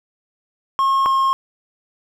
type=tone pair in turn; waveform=triangle; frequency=1080 / 1073.8 Hz; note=C#6 / C6; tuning=-45 / +45 cents; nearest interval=unison; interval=10 cents; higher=first; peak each=-12 dBFS; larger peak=neither; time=0.79-1.06 / 1.06-1.33 s; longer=neither; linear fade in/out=0 ms; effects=none